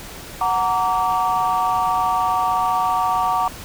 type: chord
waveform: sine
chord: Gb augmented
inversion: none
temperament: just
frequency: 740 / 925 / 1156.2 Hz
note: Gb5 / Bb5 / D6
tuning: 0 / -14 / -27 cents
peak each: -20 dBFS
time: 0.41-3.48 s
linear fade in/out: 2 ms
effects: tanh soft clip ceiling -10 dBFS + pink hiss -36 dBFS RMS until 3.64 s